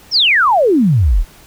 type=exponential sweep; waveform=sine; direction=down; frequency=5760 to 32.84 Hz; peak=-8 dBFS; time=0.11-1.25 s; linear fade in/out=50 ms; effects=pink hiss -43 dBFS RMS until 1.46 s